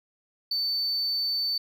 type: tone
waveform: sine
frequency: 4530 Hz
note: C#8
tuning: 37 cents sharp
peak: -22 dBFS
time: 0.51-1.58 s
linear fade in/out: 5 ms
effects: tanh soft clip ceiling -24 dBFS